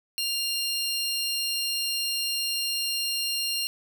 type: tone pair together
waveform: sawtooth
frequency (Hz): 2794 / 4221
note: F7 / C8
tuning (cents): 0 / +14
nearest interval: perfect fifth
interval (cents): 714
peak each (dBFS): -26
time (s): 0.18-3.67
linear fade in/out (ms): 0
effects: none